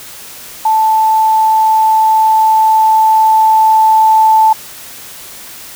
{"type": "tone with level ramp", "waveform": "sine", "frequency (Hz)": 878, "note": "A5", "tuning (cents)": -4, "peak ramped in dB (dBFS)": [-7, -4], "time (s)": [0.65, 4.53], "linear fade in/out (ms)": 5, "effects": ["white hiss -31 dBFS RMS until 5.75 s"]}